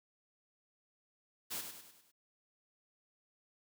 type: noise with echo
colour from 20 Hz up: white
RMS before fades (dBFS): -40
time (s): 1.5-1.62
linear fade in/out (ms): 20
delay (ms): 100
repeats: 5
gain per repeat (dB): -6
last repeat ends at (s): 2.12
effects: high-pass 100 Hz 12 dB/octave